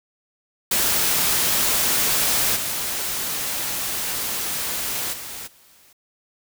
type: noise with level steps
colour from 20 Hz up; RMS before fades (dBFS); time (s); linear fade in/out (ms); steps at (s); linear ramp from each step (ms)
white; -20 / -26 / -34 / -53; 0.71-5.93; 5; 2.55 / 5.12 / 5.46; 20
effects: none